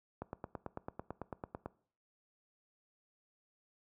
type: click train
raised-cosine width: 1 ms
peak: -26 dBFS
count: 14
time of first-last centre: 0.22-1.66 s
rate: 9.03 Hz
effects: noise-tail reverb RT60 0.5 s tail -20 dB re dry + high-pass 60 Hz 12 dB/octave